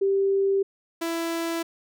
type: tone pair in turn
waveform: sine / sawtooth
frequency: 392 / 332.8 Hz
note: G4 / E4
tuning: 0 / +17 cents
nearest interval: minor third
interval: 283 cents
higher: first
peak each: -19 / -22 dBFS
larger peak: first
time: 0.01-0.63 / 1.01-1.63 s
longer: neither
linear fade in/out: 10 ms
effects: none